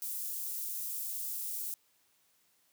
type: high-pass noise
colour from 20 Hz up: white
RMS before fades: -38 dBFS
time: 0.02-1.74 s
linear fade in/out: 0 ms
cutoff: 9700 Hz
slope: 12 dB/octave
effects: white hiss -71 dBFS RMS until 2.72 s + high-pass 60 Hz 12 dB/octave